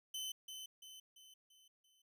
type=tone with echo; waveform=sawtooth; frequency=3047 Hz; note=G7; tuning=50 cents flat; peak=-38 dBFS; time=0.14-0.32 s; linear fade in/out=5 ms; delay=340 ms; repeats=5; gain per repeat=-6 dB; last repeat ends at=2.02 s; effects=none